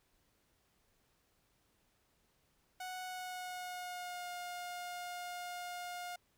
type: tone with pitch glide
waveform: sawtooth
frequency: 738 to 711.2 Hz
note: F#5 to F5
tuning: -5 to +31 cents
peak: -38 dBFS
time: 2.8-6.16 s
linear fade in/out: 5 ms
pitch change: -64 cents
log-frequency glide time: 3.05-4.3 s
effects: pink hiss -75 dBFS RMS until 6.37 s